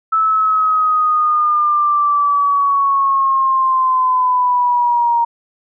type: linear sweep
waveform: sine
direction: down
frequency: 1312 to 934 Hz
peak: -11 dBFS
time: 0.12-5.25 s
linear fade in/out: 10 ms
effects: none